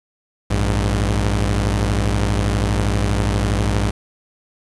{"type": "tone pair together", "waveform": "sawtooth", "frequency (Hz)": [56.8, 101.2], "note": ["A#1", "G#2"], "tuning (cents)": [-44, -44], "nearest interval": "minor seventh", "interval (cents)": 1000, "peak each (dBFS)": -15, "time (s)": [0.5, 3.91], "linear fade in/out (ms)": 10, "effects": ["resampled to 24000 Hz", "7-bit"]}